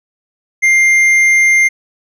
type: tone with tanh clipping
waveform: triangle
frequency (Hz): 2100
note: C7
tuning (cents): +6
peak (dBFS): -8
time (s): 0.62-1.69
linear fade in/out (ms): 20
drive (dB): 11
effects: none